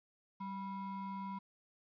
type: ring-modulated tone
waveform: triangle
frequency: 587.3 Hz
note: D5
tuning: in tune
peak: -35 dBFS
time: 0.4-1.39 s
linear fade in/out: 10 ms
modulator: 394 Hz
effects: resampled to 11025 Hz + 12-bit